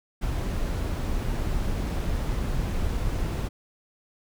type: noise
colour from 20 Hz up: brown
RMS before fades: -27 dBFS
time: 0.21-3.49 s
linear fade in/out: 20 ms
effects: none